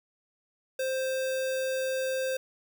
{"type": "tone with sample-and-hold", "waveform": "sine", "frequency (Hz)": 524, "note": "C5", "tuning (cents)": 2, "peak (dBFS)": -27, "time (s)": [0.79, 2.37], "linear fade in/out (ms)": 5, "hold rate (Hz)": 2100, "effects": []}